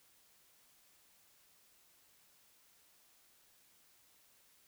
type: silence
effects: white hiss -68 dBFS RMS until 4.67 s